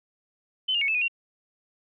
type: tone with pitch steps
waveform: sine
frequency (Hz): 3045 / 2826 / 2217 / 2622 / 2471 / 2747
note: F#7 / F7 / C#7 / E7 / D#7 / F7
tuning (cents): +49 / +20 / 0 / -10 / -13 / -29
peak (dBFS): -22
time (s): 0.68-1.082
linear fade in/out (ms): 10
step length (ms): 67
effects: none